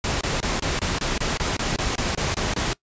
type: noise bursts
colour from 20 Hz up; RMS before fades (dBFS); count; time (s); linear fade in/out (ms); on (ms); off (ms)
pink; -24; 14; 0.04-2.732; 2; 170; 24
effects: noise-tail reverb RT60 0.1 s tail -22 dB re dry + resampled to 16000 Hz